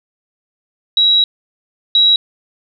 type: tone pair in turn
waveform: sine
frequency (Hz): 3871 / 3871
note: B7 / B7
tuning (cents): -35 / -35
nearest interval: unison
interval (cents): 0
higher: neither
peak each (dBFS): -8 / -7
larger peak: second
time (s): 0.97-1.24 / 1.95-2.16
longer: first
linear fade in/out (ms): 2
effects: none